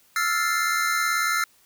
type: chord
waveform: square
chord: F major seventh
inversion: third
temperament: equal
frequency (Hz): 1318.5 / 1396.9 / 1760 / 2093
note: E6 / F6 / A6 / C7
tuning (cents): 0 / 0 / 0 / 0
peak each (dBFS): -27 / -27 / -30 / -28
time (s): 0.16-1.44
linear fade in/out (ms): 2
effects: white hiss -59 dBFS RMS until 1.65 s